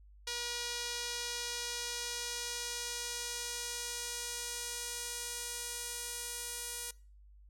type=tone with band-pass filter sweep; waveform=sawtooth; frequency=479.6 Hz; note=A#4; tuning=49 cents sharp; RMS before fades=-40 dBFS; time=0.27-6.91 s; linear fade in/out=5 ms; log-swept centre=5000 to 9200 Hz; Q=1.2; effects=noise-tail reverb RT60 0.4 s tail -23 dB re dry + added 50 Hz sine -55 dBFS peak until 7.49 s